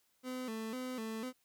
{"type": "tone with vibrato", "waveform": "30% pulse", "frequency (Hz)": 237.7, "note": "A#3", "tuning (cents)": 34, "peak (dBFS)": -36, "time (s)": [0.23, 1.33], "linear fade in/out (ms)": 50, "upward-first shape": "square", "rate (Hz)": 2, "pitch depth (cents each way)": 120, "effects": ["white hiss -75 dBFS RMS until 1.44 s"]}